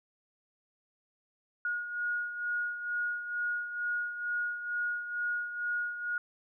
sine beating tone pair, 1441 / 1443.2 Hz, F#6 / F#6, -46 / -44 cents, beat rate 2.2 Hz, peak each -32 / -39 dBFS, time 1.65-6.18 s, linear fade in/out 2 ms, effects none

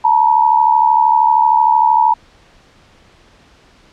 sine tone pair together, 880 / 953 Hz, A5 / A#5, 0 / +38 cents, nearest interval minor second, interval 138 cents, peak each -11 dBFS, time 0.04-2.14 s, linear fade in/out 10 ms, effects pink hiss -48 dBFS RMS until 3.92 s + low-pass 5000 Hz 12 dB/octave

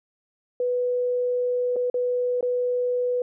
sine tone with dropouts, 493.9 Hz, B4, in tune, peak -21 dBFS, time 0.6-3.22 s, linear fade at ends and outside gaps 2 ms, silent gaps 1.76-1.764 / 1.9-1.942 / 2.409-2.427 s, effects none

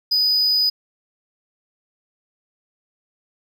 triangle tone, 4975 Hz, D#8, 1 cent flat, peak -14 dBFS, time 0.11-0.7 s, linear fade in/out 10 ms, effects none

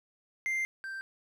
triangle tone pair in turn, 2093 / 1568 Hz, C7 / G6, 0 / 0 cents, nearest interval perfect fourth, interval 500 cents, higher first, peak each -27 / -35 dBFS, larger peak first, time 0.46-0.65 / 0.84-1.01 s, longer first, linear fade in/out 0 ms, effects none

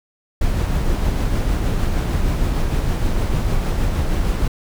brown noise with tremolo, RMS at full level -17 dBFS, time 0.41-4.48 s, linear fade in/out 5 ms, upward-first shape triangle, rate 6.5 Hz, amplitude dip 30%, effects none

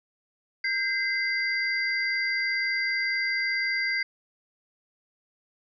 sine tone cluster, 1594 / 2059 / 4751 Hz, G6 / C7 / D8, +28 / -28 / +19 cents, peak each -31 / -26 / -33 dBFS, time 0.64-4.03 s, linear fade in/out 5 ms, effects none

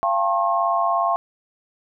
sine tone cluster, 686 / 783 / 885 / 1077 Hz, F5 / G5 / A5 / C6, -31 / -2 / +10 / +50 cents, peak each -21 / -26 / -28 / -21 dBFS, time 0.03-1.16 s, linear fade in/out 0 ms, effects none

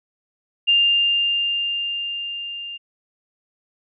sine tone with level ramp, 2800 Hz, F7, 4 cents sharp, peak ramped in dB -12 to -30 dBFS, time 0.67-2.78 s, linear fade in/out 20 ms, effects none

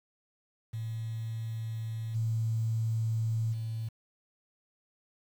sine tone with level steps, 112.4 Hz, A2, 37 cents sharp, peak -33 / -27 / -32 dBFS, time 0.73-3.89 s, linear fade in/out 10 ms, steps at 2.14 / 3.52 s, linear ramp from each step 20 ms, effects 9-bit

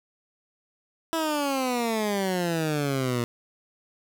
15% pulse exponential sweep, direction down, 330.9 to 117.8 Hz, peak -18 dBFS, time 1.13-3.24 s, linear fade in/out 0 ms, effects none

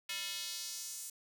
square tone with high-pass filter sweep, 196 Hz, G3, in tune, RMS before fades -42 dBFS, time 0.09-1.1 s, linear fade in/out 5 ms, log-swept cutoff 2600 to 8100 Hz, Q 1.6, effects none

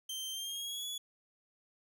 sawtooth tone with pitch glide, 3132 to 3396 Hz, G7 to G#7, -2 to +38 cents, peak -35 dBFS, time 0.09-0.98 s, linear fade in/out 5 ms, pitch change +140 cents, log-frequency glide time 0.31-0.86 s, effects none

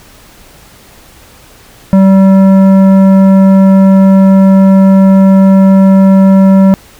sine tone with tanh clipping, 192.6 Hz, G3, 30 cents flat, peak -3 dBFS, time 1.93-6.74 s, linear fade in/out 0 ms, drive 12 dB, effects pink hiss -38 dBFS RMS until 6.99 s

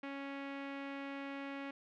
sawtooth tone with low-pass filter, 277.2 Hz, C#4, in tune, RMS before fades -44 dBFS, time 0.03-1.71 s, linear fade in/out 5 ms, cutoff 2400 Hz, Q 2.1, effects none

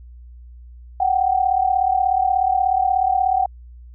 sine tone pair together, 738.4 / 775 Hz, F#5 / G5, -4 / -20 cents, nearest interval minor second, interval 84 cents, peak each -18 dBFS, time 1-3.46 s, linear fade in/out 5 ms, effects added 60 Hz sine -38 dBFS peak until 3.94 s

